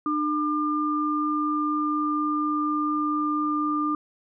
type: tone pair together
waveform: sine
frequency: 300.7 / 1200.6 Hz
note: D4 / D6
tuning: +41 / +38 cents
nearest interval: 2 octaves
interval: 2397 cents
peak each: -25 dBFS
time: 0.06-3.95 s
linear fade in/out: 2 ms
effects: none